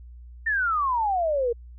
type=exponential sweep; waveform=sine; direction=down; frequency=1830 to 457.8 Hz; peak=-21 dBFS; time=0.46-1.53 s; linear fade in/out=10 ms; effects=added 60 Hz sine -41 dBFS peak until 1.78 s